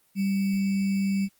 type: tone with sample-and-hold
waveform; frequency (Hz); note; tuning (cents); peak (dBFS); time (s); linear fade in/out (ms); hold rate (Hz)
sine; 196; G3; 0; -22; 0.15-1.29; 50; 2450
effects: white hiss -65 dBFS RMS until 1.39 s + Opus 32 kbps